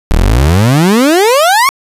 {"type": "exponential sweep", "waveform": "30% pulse", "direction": "up", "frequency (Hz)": [34.83, 1133], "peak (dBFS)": -3, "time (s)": [0.11, 1.69], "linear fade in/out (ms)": 0, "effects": ["resampled to 32000 Hz", "7-bit"]}